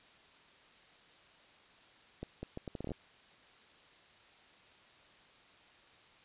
accelerating click train, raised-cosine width 2 ms, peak -27 dBFS, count 11, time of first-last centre 2.23-2.918 s, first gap 200 ms, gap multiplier 0.72, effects white hiss -61 dBFS RMS until 6.24 s + resampled to 8000 Hz

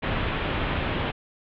pink low-pass noise, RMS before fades -27 dBFS, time 0.02-1.12 s, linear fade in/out 20 ms, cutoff 3400 Hz, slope 48 dB/octave, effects none

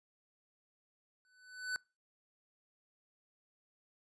square tone with exponential growth, 1500 Hz, F#6, 23 cents sharp, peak -33 dBFS, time 1.25-1.76 s, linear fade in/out 0 ms, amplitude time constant 110 ms, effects noise-tail reverb RT60 0.3 s tail -26 dB re dry + resampled to 22050 Hz

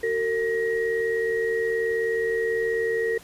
sine tone cluster, 375.9 / 454.8 / 1891 Hz, F#4 / A#4 / A#6, +27 / -43 / +24 cents, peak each -32 / -23 / -29 dBFS, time 0.03-3.18 s, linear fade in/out 5 ms, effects pink hiss -48 dBFS RMS until 3.23 s + resampled to 32000 Hz

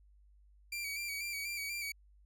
sawtooth tone with vibrato, 2316 Hz, D7, 25 cents flat, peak -34 dBFS, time 0.72-1.92 s, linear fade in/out 5 ms, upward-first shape square, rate 4.1 Hz, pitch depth 40 cents each way, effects added 50 Hz sine -60 dBFS peak until 2.25 s

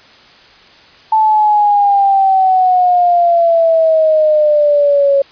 sine exponential sweep, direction down, 880 to 552 Hz, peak -7 dBFS, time 1.12-5.22 s, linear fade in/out 5 ms, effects white hiss -42 dBFS RMS until 5.31 s + resampled to 11025 Hz

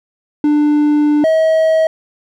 triangle tone pair in turn, 296.9 / 639.4 Hz, D4 / D#5, +19 / +47 cents, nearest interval octave + minor second, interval 1328 cents, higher second, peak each -7 dBFS, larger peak neither, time 0.44-1.24 / 1.24-1.87 s, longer first, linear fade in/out 2 ms, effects none

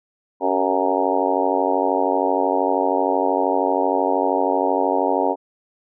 harmonic tone with a mistuned harmonic, 92.9 Hz, F#2, 7 cents sharp, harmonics 3 / 4 / 5 / 6 / 7 / 8 / 9 / 10, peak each -25 / -25 / -25 / -25 / -25 / -25 / -25 / -25 dBFS, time 0.4-5.36 s, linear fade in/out 50 ms, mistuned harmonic 4, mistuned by +48 cents, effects none

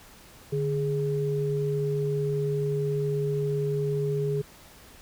sine tone pair together, 146.96 / 415.3 Hz, D3 / G#4, +2 / 0 cents, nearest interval octave + tritone, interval 1798 cents, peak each -27 dBFS, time 0.52-4.42 s, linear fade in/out 10 ms, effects pink hiss -51 dBFS RMS until 5.01 s

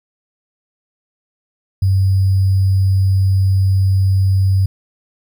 sine tone with sample-and-hold, 95.8 Hz, G2, 39 cents flat, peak -10 dBFS, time 1.82-4.66 s, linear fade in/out 5 ms, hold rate 4900 Hz, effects none

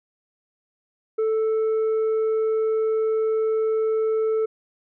triangle tone with tanh clipping, 440 Hz, A4, in tune, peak -20 dBFS, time 1.18-4.46 s, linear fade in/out 10 ms, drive 8 dB, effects none

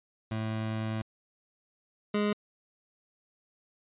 25% pulse tone pair in turn, 110 / 207.7 Hz, A2 / G#3, 0 / 0 cents, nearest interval major seventh, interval 1100 cents, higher second, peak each -27 / -22 dBFS, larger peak second, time 0.31-1.02 / 2.14-2.33 s, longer first, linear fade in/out 5 ms, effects resampled to 8000 Hz

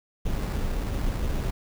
brown noise with sample-and-hold, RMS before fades -27 dBFS, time 0.25-1.51 s, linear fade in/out 10 ms, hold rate 3150 Hz, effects none

